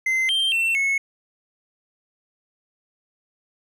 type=tone with pitch steps; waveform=triangle; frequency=2068 / 3156 / 2697 / 2192 Hz; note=C7 / G7 / E7 / C#7; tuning=-21 / +11 / +39 / -20 cents; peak=-17 dBFS; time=0.06-0.98 s; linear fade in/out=5 ms; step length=230 ms; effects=none